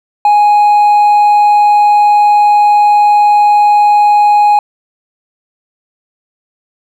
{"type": "tone with hard clipping", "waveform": "sine", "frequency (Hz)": 830.6, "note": "G#5", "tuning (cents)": 0, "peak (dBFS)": -5, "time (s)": [0.25, 4.59], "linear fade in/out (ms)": 2, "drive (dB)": 2, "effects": []}